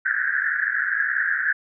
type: band-pass noise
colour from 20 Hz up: pink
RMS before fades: -23 dBFS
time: 0.05-1.53 s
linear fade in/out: 10 ms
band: 1500 to 1800 Hz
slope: 96 dB/octave
effects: none